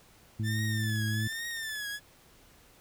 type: harmonic tone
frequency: 108.7 Hz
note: A2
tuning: 21 cents flat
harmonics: 1 / 2 / 3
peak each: -29 / -36 / -44 dBFS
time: 0.39-1.28 s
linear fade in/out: 10 ms
type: tone with vibrato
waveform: sawtooth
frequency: 1760 Hz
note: A6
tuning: in tune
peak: -31 dBFS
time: 0.43-2 s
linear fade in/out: 50 ms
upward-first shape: triangle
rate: 1.2 Hz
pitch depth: 120 cents each way
type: click train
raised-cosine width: 0.2 ms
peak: -38 dBFS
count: 20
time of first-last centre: 0.59-1.756 s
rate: 16.3 Hz
effects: pink hiss -59 dBFS RMS until 2.8 s